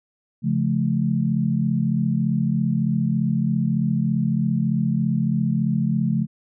sine chord, Db augmented, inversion none, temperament just, 138.59 / 173.24 / 216.5 Hz, Db3 / F3 / A3, 0 / -14 / -28 cents, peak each -23 / -23 / -22 dBFS, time 0.42-6.27 s, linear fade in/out 50 ms, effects none

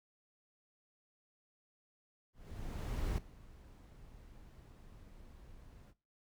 brown noise with ADSR envelope, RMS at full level -35 dBFS, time 2.33-5.94 s, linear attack 850 ms, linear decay 3 ms, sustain -21 dB, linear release 46 ms, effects noise-tail reverb RT60 0.3 s tail -18 dB re dry

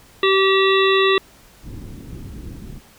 harmonic tone, 386 Hz, G4, 27 cents flat, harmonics 1 / 3 / 5 / 7 / 9 / 10, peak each -15 / -20 / -22 / -23 / -25 / -25 dBFS, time 0.23-1.18 s, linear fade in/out 2 ms
pink low-pass noise, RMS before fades -34 dBFS, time 1.62-2.81 s, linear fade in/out 50 ms, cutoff 330 Hz, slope 24 dB/octave
effects pink hiss -49 dBFS RMS until 2.98 s

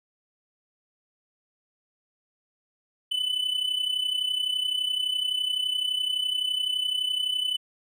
triangle tone with amplitude modulation, 3003 Hz, F#7, 25 cents sharp, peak -20 dBFS, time 3.11-7.57 s, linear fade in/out 10 ms, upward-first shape sine, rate 31.8 Hz, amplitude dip 70%, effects none

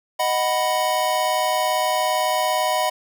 square chord, B major, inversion first, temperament equal, 622.3 / 740 / 987.8 Hz, D#5 / F#5 / B5, 0 / 0 / 0 cents, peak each -24 dBFS, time 0.19-2.9 s, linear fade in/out 10 ms, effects none

